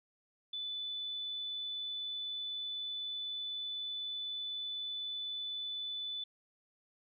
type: tone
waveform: sine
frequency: 3492 Hz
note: A7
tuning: 14 cents flat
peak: -37 dBFS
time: 0.53-6.24 s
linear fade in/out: 5 ms
effects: none